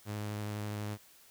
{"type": "tone with vibrato", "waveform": "sawtooth", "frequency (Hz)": 104.9, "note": "G#2", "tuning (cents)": 18, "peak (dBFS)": -32, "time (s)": [0.05, 0.98], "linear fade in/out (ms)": 50, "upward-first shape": "sine", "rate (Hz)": 12, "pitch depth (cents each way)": 16, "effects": ["white hiss -60 dBFS RMS until 1.3 s"]}